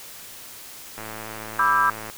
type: click train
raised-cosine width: 0.5 ms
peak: -20 dBFS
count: 123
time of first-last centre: 0.98-2.099 s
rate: 109 Hz
type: chord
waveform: sine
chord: E minor seventh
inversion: second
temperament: equal with one note detuned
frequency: 987.8 / 1174.7 / 1318.5 / 1592.6 Hz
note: B5 / D6 / E6 / G6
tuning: 0 / 0 / 0 / +27 cents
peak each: -22 dBFS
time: 1.59-1.9 s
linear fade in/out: 2 ms
effects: white hiss -41 dBFS RMS until 2.17 s